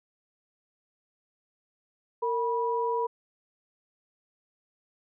sine tone pair together, 460 / 974.7 Hz, A#4 / B5, -23 / -23 cents, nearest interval octave + minor second, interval 1300 cents, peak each -28 dBFS, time 2.22-3.07 s, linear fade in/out 10 ms, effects none

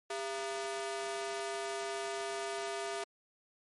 sawtooth ring-modulated tone, 539 Hz, C#5, 49 cents flat, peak -29 dBFS, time 0.1-3.04 s, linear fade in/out 5 ms, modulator 139 Hz, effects MP3 48 kbps

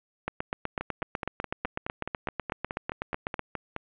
two click trains, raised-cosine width 0.5 ms, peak -17 / -14 dBFS, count 15 / 26, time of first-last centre 0.81-3.764 / 0.28-3.393 s, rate 4.74 / 8.03 Hz, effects resampled to 8000 Hz + 7-bit

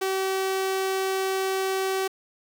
sawtooth tone, 382.3 Hz, G4, 43 cents flat, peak -20 dBFS, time 0.01-2.08 s, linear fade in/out 10 ms, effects 8-bit

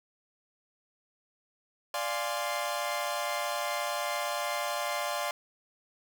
sawtooth chord, D half-diminished seventh, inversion none, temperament equal, 587.3 / 698.5 / 830.6 / 1046.5 Hz, D5 / F5 / Ab5 / C6, 0 / 0 / 0 / 0 cents, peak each -31 / -32 / -35 / -32 dBFS, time 1.94-5.31 s, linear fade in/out 2 ms, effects none

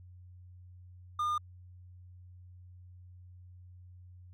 triangle tone, 1212 Hz, D#6, 46 cents flat, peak -27 dBFS, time 1.19-1.38 s, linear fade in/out 5 ms, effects added 90 Hz sine -50 dBFS peak until 4.33 s

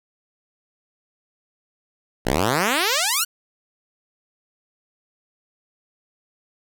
5% pulse exponential sweep, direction up, 54.1 to 1512 Hz, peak -7 dBFS, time 2.25-3.25 s, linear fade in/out 20 ms, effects none

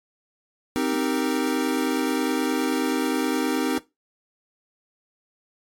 square chord, C minor seventh, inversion none, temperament equal, 261.6 / 311.1 / 392 / 466.2 Hz, C4 / Eb4 / G4 / Bb4, 0 / 0 / 0 / 0 cents, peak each -26 / -27 / -31 / -31 dBFS, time 0.76-3.78 s, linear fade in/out 0 ms, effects noise-tail reverb RT60 0.2 s tail -17 dB re dry + AAC 64 kbps

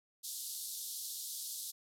white band-pass noise, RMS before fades -43 dBFS, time 0.23-1.72 s, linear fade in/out 20 ms, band 3600 to 14000 Hz, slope 48 dB/octave, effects none

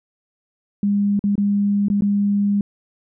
sine tone with dropouts, 202.6 Hz, G#3, 43 cents flat, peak -15 dBFS, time 0.83-2.61 s, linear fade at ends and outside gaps 2 ms, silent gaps 1.193-1.239 / 1.355-1.379 / 1.884-1.9 / 2.009-2.021 s, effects none

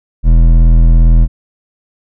sine tone with hard clipping, 41.2 Hz, E1, in tune, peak -5 dBFS, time 0.23-1.28 s, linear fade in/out 50 ms, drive 10 dB, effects none

